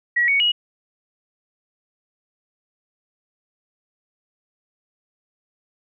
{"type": "tone with pitch steps", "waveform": "sine", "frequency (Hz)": [1920, 2230, 2900], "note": ["B6", "C#7", "F#7"], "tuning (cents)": [-49, 10, -35], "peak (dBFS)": -15, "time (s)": [0.16, 0.52], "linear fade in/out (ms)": 10, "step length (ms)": 120, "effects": []}